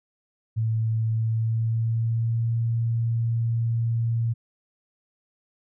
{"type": "tone with pitch glide", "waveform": "sine", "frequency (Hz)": [111.8, 115.48], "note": ["A2", "A#2"], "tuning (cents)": [28, -16], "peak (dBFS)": -21, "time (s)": [0.56, 4.34], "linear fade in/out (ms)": 20, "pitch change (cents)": 56, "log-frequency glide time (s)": [1.11, 2.53], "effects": []}